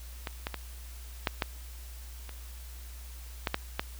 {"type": "clicks", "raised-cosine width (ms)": 0.3, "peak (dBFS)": [-18, -16, -18, -10, -11, -27, -12, -11, -12], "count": 9, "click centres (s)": [0.272, 0.469, 0.543, 1.272, 1.422, 2.293, 3.472, 3.544, 3.795], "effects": ["added 60 Hz sine -42 dBFS peak until 3.99 s", "white hiss -52 dBFS RMS until 3.99 s"]}